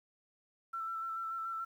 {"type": "tone with vibrato", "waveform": "sine", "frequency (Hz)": 1338, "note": "E6", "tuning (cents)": 25, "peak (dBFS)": -36, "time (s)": [0.73, 1.65], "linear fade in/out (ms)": 10, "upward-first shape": "square", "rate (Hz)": 6.9, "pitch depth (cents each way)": 17, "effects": ["11-bit"]}